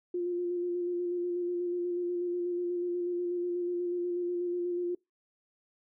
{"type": "tone with vibrato", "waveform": "sine", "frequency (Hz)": 352, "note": "F4", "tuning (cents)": 14, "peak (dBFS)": -29, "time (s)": [0.14, 4.95], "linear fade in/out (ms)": 5, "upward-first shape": "square", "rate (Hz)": 8.2, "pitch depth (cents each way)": 16, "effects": ["noise-tail reverb RT60 0.2 s tail -25 dB re dry"]}